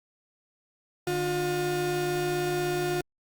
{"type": "tone pair together", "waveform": "35% pulse", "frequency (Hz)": [150, 356.8], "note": ["D3", "F4"], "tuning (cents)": [37, 37], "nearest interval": "octave + minor third", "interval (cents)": 1500, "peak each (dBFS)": [-32, -25], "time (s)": [1.07, 3.01], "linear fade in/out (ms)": 2, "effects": ["Opus 48 kbps"]}